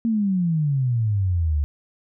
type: exponential sweep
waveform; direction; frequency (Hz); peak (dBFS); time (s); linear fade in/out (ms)
sine; down; 233.1 to 70.7; -18; 0.05-1.64; 0
effects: none